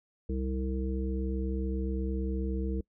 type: harmonic tone with a mistuned harmonic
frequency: 64.8 Hz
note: C2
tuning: 16 cents flat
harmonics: 1 / 3 / 5 / 7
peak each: -31 / -36 / -38 / -39 dBFS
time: 0.29-2.81 s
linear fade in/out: 5 ms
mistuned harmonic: 1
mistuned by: +46 cents
effects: noise-tail reverb RT60 0.1 s tail -24 dB re dry